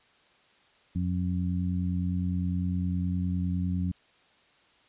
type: harmonic tone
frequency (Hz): 89.8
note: F2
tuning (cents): +49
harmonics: 1 / 2 / 3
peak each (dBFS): -29 / -29 / -37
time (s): 0.95-3.92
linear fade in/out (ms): 10
effects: white hiss -62 dBFS RMS until 4.88 s + resampled to 8000 Hz